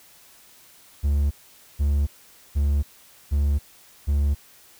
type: tone bursts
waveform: triangle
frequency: 71.7 Hz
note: D2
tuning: 41 cents flat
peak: -16 dBFS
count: 5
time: 1.03-4.35 s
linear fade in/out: 20 ms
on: 280 ms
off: 480 ms
effects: white hiss -52 dBFS RMS until 4.79 s